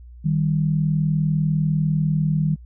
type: tone pair together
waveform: sine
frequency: 154.22 / 194.3 Hz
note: D#3 / G3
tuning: -15 / -15 cents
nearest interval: major third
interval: 400 cents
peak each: -18 / -24 dBFS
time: 0.24-2.56 s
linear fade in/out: 20 ms
effects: added 60 Hz sine -39 dBFS peak until 2.65 s